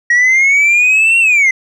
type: linear two-way sweep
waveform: sine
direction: up then down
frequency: 1894 to 2749 to 2030 Hz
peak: -4 dBFS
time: 0.1-1.51 s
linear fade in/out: 5 ms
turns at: 1.19 s
effects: tanh soft clip ceiling -6 dBFS